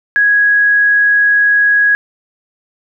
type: tone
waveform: sine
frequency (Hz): 1661.2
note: G#6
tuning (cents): 0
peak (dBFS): -7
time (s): 0.16-1.95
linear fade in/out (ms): 0
effects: none